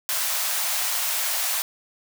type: high-pass noise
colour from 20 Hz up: white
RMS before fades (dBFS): -25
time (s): 0.09-1.62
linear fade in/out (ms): 0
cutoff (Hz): 580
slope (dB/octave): 48
effects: none